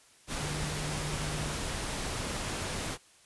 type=tone in noise; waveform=sine; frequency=150 Hz; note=D3; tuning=37 cents sharp; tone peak=-36 dBFS; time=0.36-1.56 s; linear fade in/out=50 ms; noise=pink; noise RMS=-35 dBFS; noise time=0.27-2.98 s; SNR=-4 dB; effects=white hiss -60 dBFS RMS until 3.25 s + resampled to 24000 Hz